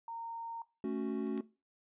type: tone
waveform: sine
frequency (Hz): 921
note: A#5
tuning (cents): -21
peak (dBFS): -40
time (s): 0.08-0.62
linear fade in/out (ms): 2
type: chord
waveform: triangle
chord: F# minor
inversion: first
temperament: equal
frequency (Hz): 220 / 277.2 / 370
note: A3 / C#4 / F#4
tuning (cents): 0 / 0 / 0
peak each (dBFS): -36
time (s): 0.84-1.41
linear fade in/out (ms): 2
type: clicks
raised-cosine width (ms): 0.2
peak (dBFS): -44 / -34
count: 2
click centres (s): 1.27 / 1.377
effects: noise-tail reverb RT60 0.3 s tail -19 dB re dry + resampled to 8000 Hz